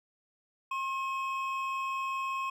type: tone pair together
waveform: triangle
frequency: 1072 / 2553 Hz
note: C6 / D#7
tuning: +42 / +44 cents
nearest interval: octave + minor third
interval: 1502 cents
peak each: -30 / -37 dBFS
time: 0.71-2.5 s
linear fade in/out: 5 ms
effects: none